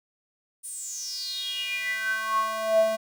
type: tone with high-pass filter sweep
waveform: square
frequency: 220 Hz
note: A3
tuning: in tune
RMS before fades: -28 dBFS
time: 0.63-2.97 s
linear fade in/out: 20 ms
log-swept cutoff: 9600 to 520 Hz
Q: 9.3
effects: none